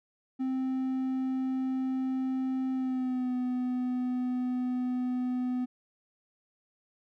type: tone with pitch glide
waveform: triangle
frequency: 261.1 to 250.6 Hz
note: C4 to B3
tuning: -3 to +25 cents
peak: -26 dBFS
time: 0.39-5.66 s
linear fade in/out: 20 ms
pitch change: -72 cents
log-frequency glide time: 2.73-3.34 s
effects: none